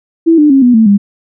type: tone with pitch steps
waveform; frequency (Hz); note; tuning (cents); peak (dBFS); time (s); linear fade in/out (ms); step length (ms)
sine; 329.6 / 298.8 / 270.8 / 245.5 / 222.5 / 201.7; E4 / D4 / C#4 / B3 / A3 / G3; 0 / +30 / -40 / -10 / +20 / +50; -3; 0.26-0.98; 20; 120
effects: none